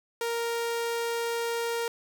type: tone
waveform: sawtooth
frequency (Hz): 466.2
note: A#4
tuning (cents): 0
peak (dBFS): -24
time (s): 0.21-1.88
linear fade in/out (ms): 2
effects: none